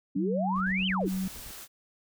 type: exponential two-way sweep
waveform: sine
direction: up then down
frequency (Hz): 261.5 to 3202 to 261.5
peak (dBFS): -28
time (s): 0.15-1.09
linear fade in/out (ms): 10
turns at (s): 0.87
type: tone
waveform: sine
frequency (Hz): 188.7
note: F#3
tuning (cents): +34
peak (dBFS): -28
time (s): 0.16-1.28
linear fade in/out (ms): 5
type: noise with tremolo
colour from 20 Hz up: brown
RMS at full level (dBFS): -45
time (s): 0.55-1.53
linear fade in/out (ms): 10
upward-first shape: square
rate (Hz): 8.8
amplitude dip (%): 75
type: noise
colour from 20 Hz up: white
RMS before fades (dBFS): -44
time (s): 1.05-1.68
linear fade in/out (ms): 50
effects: none